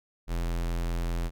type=tone; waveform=square; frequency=42.54 Hz; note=F1; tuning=45 cents flat; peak=-28 dBFS; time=0.27-1.31 s; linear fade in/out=50 ms; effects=none